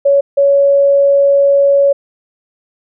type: tone pair in turn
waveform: sine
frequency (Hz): 560 / 560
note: C#5 / C#5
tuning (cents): +18 / +18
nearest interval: unison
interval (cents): 0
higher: neither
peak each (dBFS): -6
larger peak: neither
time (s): 0.05-0.21 / 0.37-1.93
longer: second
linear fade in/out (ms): 10
effects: none